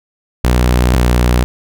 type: tone pair in turn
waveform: sawtooth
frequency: 61.3 / 60.74 Hz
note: B1 / B1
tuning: -12 / -28 cents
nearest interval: unison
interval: 16 cents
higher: first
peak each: -5 dBFS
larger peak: neither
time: 0.44-0.94 / 0.94-1.44 s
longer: neither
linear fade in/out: 0 ms
effects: none